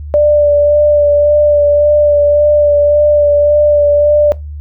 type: tone with vibrato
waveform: sine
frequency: 588 Hz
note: D5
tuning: 2 cents sharp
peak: -5 dBFS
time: 0.14-4.32 s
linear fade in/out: 0 ms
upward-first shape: sine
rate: 1.8 Hz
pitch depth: 17 cents each way
effects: noise-tail reverb RT60 0.2 s tail -20 dB re dry + added 74 Hz sine -22 dBFS peak until 4.6 s